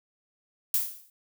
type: noise with exponential decay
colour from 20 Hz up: violet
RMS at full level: -22 dBFS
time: 0.74-1.1 s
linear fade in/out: 2 ms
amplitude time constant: 77 ms
effects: none